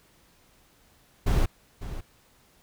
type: noise with echo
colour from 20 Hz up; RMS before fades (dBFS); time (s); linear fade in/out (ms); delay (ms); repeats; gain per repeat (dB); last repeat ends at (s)
brown; -21; 1.26-1.46; 10; 550; 1; -13; 2.01
effects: pink hiss -61 dBFS RMS until 2.62 s